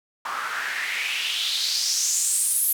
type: noise with band-pass filter sweep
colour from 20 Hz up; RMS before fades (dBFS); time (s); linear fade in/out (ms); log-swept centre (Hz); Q
white; -25; 0.25-2.73; 5; 1100 to 12000; 4.1
effects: none